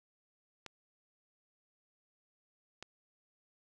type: clicks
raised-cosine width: 0.2 ms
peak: -27 dBFS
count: 2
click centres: 0.663 / 2.826 s
effects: 11-bit